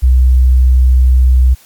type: tone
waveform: sine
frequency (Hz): 63.4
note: B1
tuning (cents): +46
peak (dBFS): -4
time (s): 0.02-1.55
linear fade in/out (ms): 20
effects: white hiss -44 dBFS RMS until 1.65 s + MP3 96 kbps